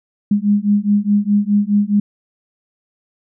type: beating tone pair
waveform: sine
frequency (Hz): 202.9 / 207.7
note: G#3 / G#3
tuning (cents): -40 / 0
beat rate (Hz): 4.8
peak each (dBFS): -15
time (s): 0.31-2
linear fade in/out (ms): 5
effects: none